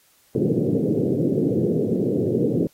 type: band-pass noise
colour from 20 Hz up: white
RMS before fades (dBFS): -21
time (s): 0.35-2.67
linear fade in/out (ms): 2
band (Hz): 110 to 470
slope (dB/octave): 48
effects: white hiss -59 dBFS RMS until 2.73 s + AAC 48 kbps